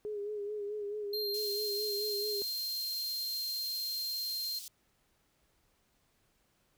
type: tone with vibrato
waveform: sine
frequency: 414.7 Hz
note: G#4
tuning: 3 cents flat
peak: -35 dBFS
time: 0.05-2.42 s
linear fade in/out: 0 ms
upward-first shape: sine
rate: 4.6 Hz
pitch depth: 45 cents each way
type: tone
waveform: square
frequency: 4186 Hz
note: C8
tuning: in tune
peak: -35 dBFS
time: 1.13-4.59 s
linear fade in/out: 5 ms
type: high-pass noise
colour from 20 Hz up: pink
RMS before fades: -46 dBFS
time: 1.34-4.68 s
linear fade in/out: 2 ms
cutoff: 4000 Hz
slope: 24 dB/octave
effects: pink hiss -73 dBFS RMS until 6.77 s